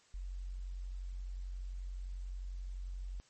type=tone; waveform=sine; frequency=45.7 Hz; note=F#1; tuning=21 cents flat; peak=-39 dBFS; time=0.14-3.2 s; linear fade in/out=0 ms; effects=white hiss -67 dBFS RMS until 3.29 s + MP3 32 kbps